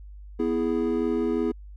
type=chord; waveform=triangle; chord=E major; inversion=second; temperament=equal; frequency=246.9 / 329.6 / 415.3 Hz; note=B3 / E4 / G#4; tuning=0 / 0 / 0 cents; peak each=-25 dBFS; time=0.39-1.52 s; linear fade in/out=10 ms; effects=added 50 Hz sine -40 dBFS peak until 1.76 s